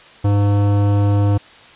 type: tone with hard clipping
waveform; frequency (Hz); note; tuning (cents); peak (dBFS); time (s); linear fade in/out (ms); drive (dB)
sine; 101.6; G#2; -38; -14; 0.24-1.38; 10; 16
effects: white hiss -43 dBFS RMS until 1.75 s + resampled to 8000 Hz